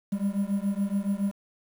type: beating tone pair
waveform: triangle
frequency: 196 / 203.1 Hz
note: G3 / G#3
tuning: 0 / -38 cents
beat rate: 7.1 Hz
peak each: -26 dBFS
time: 0.12-1.32 s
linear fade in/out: 10 ms
effects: 8-bit